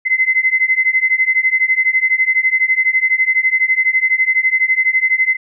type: beating tone pair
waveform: sine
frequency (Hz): 2047 / 2059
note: C7 / C7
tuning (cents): -38 / -28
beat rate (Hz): 12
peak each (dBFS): -15 / -14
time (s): 0.05-5.37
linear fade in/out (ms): 20
effects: none